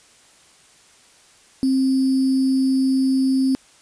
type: tone with sample-and-hold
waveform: sine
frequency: 264.5 Hz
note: C4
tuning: 19 cents sharp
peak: -15 dBFS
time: 1.63-3.55 s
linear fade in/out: 0 ms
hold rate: 4900 Hz
effects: white hiss -52 dBFS RMS until 3.81 s + resampled to 22050 Hz